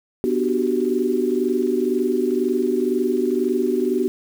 sine chord, G major seventh, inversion first, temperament equal with one note detuned, 246.9 / 296.9 / 370 / 392 Hz, B3 / D4 / F#4 / G4, 0 / +19 / 0 / 0 cents, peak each -23 / -26 / -21 / -24 dBFS, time 0.24-4.08 s, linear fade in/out 0 ms, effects 7-bit

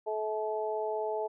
harmonic tone, 215.6 Hz, A3, 35 cents flat, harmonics 2 / 3 / 4, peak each -33 / -35 / -36 dBFS, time 0.06-1.28 s, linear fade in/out 20 ms, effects none

